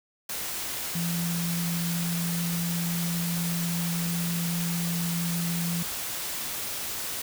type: tone in noise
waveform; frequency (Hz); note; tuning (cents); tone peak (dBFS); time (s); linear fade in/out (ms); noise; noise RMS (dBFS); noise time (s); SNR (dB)
sine; 170.7; F3; -39; -27; 0.95-5.83; 5; white; -33; 0.29-7.22; +3
effects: none